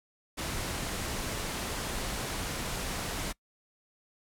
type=low-pass noise; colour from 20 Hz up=pink; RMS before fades=-35 dBFS; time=0.37-3.33 s; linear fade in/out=20 ms; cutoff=12000 Hz; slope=24 dB/octave; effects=noise-tail reverb RT60 0.1 s tail -23 dB re dry